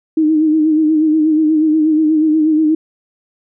sine tone with vibrato, 311.1 Hz, D#4, in tune, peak -9 dBFS, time 0.17-2.75 s, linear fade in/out 5 ms, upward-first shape sine, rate 8.3 Hz, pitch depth 47 cents each way, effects none

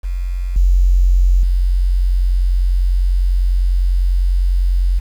sine tone with level steps, 45.04 Hz, F#1, 46 cents flat, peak -17 / -8 / -11 dBFS, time 0.03-5 s, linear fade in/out 20 ms, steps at 0.56 / 1.43 s, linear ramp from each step 2 ms, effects 7-bit

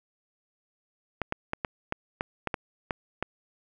clicks, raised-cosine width 0.5 ms, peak -13 dBFS, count 10, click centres 1.217 / 1.324 / 1.534 / 1.648 / 1.924 / 2.209 / 2.473 / 2.542 / 2.908 / 3.226 s, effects none

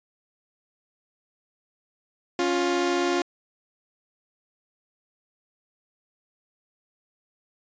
sawtooth tone pair together, 277.6 / 351.9 Hz, C#4 / F4, +3 / +13 cents, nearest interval major third, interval 410 cents, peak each -24 / -19 dBFS, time 2.39-3.22 s, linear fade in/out 2 ms, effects resampled to 16000 Hz

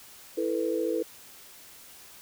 sine chord, E suspended fourth, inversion none, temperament equal, 329.6 / 440 / 493.9 Hz, E4 / A4 / B4, 0 / 0 / 0 cents, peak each -30 dBFS, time 0.37-1.03 s, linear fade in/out 10 ms, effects white hiss -50 dBFS RMS until 2.21 s

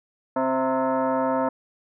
sine tone with frequency modulation, 130.81 Hz, C3, in tune, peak -20 dBFS, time 0.36-1.49 s, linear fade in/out 5 ms, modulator 394 Hz, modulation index 2.5, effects none

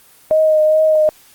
sine tone with vibrato, 622.3 Hz, D#5, in tune, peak -9 dBFS, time 0.31-1.09 s, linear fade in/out 0 ms, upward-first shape triangle, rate 2.4 Hz, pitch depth 22 cents each way, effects white hiss -47 dBFS RMS until 1.34 s + Opus 24 kbps

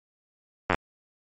slowing click train, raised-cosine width 0.5 ms, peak -6 dBFS, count 5, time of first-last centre 0.7-0.745 s, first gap 10 ms, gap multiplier 1.08, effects MP3 64 kbps

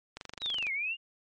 click train, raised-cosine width 0.2 ms, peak -23 dBFS, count 13, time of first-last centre 0.17-0.668 s, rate 24.1 Hz
sine linear two-way sweep, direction down then up, 3988 to 2093 to 2869 Hz, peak -30 dBFS, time 0.4-0.97 s, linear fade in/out 50 ms, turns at 0.72 s
effects MP3 48 kbps

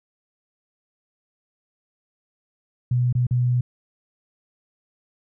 sine tone with dropouts, 123.47 Hz, B2, in tune, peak -17 dBFS, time 2.91-3.61 s, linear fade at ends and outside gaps 5 ms, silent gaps 3.127-3.151 / 3.268-3.309 s, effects none

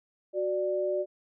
sine tone pair together, 370 / 590.2 Hz, F#4 / D5, 0 / +8 cents, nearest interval minor sixth, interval 808 cents, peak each -30 / -28 dBFS, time 0.33-1.06 s, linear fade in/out 50 ms, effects none

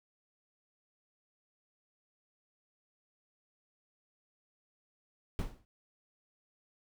brown noise with exponential decay, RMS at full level -31 dBFS, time 5.39-5.65 s, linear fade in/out 0 ms, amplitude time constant 56 ms, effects none

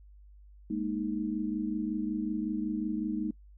sine chord, Ab suspended second, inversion none, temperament equal, 207.7 / 233.1 / 311.1 Hz, Ab3 / Bb3 / Eb4, 0 / 0 / 0 cents, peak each -34 / -35 / -33 dBFS, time 0.7-3.31 s, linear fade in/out 5 ms, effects noise-tail reverb RT60 0.1 s tail -25 dB re dry + added 50 Hz sine -51 dBFS peak until 3.57 s

